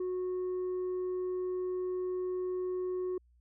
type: tone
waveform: sine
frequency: 366.2 Hz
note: F#4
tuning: 18 cents flat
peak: -29 dBFS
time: 0-3.18 s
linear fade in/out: 5 ms
effects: tanh soft clip ceiling -31 dBFS + added 60 Hz sine -62 dBFS peak until 3.4 s